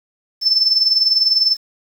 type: tone with tremolo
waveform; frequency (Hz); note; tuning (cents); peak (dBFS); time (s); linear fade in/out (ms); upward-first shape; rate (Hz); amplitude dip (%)
sine; 5290; E8; +5; -9; 0.41-1.57; 50; sine; 20; 65
effects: 7-bit